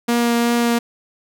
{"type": "tone with vibrato", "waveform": "sawtooth", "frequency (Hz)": 236.4, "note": "A#3", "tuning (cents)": 24, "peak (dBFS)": -11, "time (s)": [0.08, 0.79], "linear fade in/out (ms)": 10, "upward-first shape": "triangle", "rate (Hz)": 2.7, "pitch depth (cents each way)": 10, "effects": []}